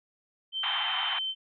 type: tone with pitch glide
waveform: sine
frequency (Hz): 3108 to 3090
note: G7 to G7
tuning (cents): -16 to -26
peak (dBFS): -29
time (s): 0.52-1.35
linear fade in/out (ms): 50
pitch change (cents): -10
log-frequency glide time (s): 0.74-0.97
type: band-pass noise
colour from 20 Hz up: pink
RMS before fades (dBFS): -33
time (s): 0.63-1.19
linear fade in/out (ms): 5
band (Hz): 730 to 3600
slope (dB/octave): 96
effects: none